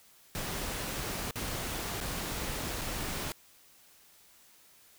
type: noise with dropouts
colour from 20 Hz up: pink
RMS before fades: -36 dBFS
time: 0.35-3.32 s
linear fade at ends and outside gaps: 0 ms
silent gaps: 1.309-1.357 / 2.003-2.011 / 2.812-2.816 s
effects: white hiss -60 dBFS RMS until 4.98 s